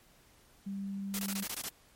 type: tone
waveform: sine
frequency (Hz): 197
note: G3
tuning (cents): +9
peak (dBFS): -35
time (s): 0.66-1.44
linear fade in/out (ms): 10
type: noise bursts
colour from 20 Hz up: white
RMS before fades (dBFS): -37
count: 8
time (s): 1.14-1.686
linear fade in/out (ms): 0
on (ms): 49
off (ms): 22
effects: pink hiss -63 dBFS RMS until 1.95 s + MP3 64 kbps